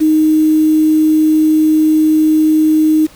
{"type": "tone with quantisation", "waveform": "sine", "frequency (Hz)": 311.1, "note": "D#4", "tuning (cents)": 0, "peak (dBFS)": -7, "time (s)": [0, 3.07], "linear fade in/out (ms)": 20, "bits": 5, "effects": ["pink hiss -42 dBFS RMS until 3.15 s"]}